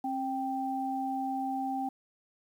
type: tone pair together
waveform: sine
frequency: 267.4 / 784 Hz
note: C4 / G5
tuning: +38 / 0 cents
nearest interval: octave + perfect fifth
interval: 1862 cents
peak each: -34 / -32 dBFS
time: 0.04-1.89 s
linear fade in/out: 5 ms
effects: 10-bit